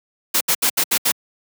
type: noise bursts at uneven times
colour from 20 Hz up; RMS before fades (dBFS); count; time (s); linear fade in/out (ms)
white; -17; 6; 0.34-0.41 / 0.48-0.55 / 0.62-0.7 / 0.77-0.84 / 0.91-0.98 / 1.05-1.12; 10
effects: high-pass 150 Hz 12 dB/octave